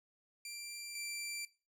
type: tone pair in turn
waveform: 15% pulse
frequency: 2363 / 2350 Hz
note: D7 / D7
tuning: +10 / +1 cents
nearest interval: unison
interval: 9 cents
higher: first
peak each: -37 / -34 dBFS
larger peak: second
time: 0.45-0.95 / 0.95-1.45 s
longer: neither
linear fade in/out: 2 ms
effects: noise-tail reverb RT60 0.3 s tail -17 dB re dry